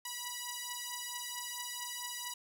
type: beating tone pair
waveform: 5% pulse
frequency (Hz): 973 / 977.5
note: B5 / B5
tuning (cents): -26 / -18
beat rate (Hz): 4.5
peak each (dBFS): -30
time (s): 0.05-2.34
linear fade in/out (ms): 5
effects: none